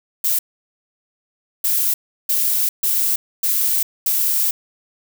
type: noise bursts at uneven times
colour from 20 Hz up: violet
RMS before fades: -18 dBFS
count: 6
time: 0.24-0.39 / 1.64-1.94 / 2.29-2.69 / 2.83-3.16 / 3.43-3.83 / 4.06-4.51 s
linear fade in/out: 5 ms
effects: none